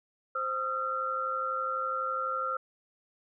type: tone cluster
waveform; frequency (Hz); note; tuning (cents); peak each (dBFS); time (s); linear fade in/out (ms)
sine; 522 / 1248 / 1360; C5 / D#6 / F6; -4 / +5 / -46; -37 / -35 / -31; 0.35-2.57; 5
effects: none